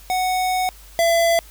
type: tone pair in turn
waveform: square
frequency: 740 / 672.8 Hz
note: F#5 / E5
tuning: 0 / +35 cents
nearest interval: major second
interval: 165 cents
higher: first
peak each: -19 / -15 dBFS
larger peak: second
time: 0.1-0.69 / 0.99-1.39 s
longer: first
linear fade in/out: 0 ms
effects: added 50 Hz sine -43 dBFS peak until 1.5 s + white hiss -47 dBFS RMS until 1.5 s